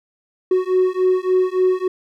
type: beating tone pair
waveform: triangle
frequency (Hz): 368.4 / 371.9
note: F#4 / F#4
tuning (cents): -7 / +9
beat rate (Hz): 3.5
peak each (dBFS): -15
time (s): 0.51-1.88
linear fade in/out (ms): 5
effects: tanh soft clip ceiling -6 dBFS